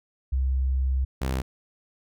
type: tone pair in turn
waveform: sine / sawtooth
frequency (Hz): 65.6 / 65.36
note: C2 / C2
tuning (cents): +5 / -1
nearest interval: unison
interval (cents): 6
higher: first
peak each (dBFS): -21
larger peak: neither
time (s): 0.32-1.05 / 1.21-1.42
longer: first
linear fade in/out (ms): 10
effects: none